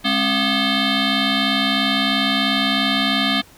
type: tone with frequency modulation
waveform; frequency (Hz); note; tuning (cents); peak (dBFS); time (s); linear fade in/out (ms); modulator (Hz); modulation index
sine; 1701; G#6; +41; -14; 0.04-3.42; 20; 477; 4.7
effects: tanh soft clip ceiling -13 dBFS + pink hiss -48 dBFS RMS until 3.57 s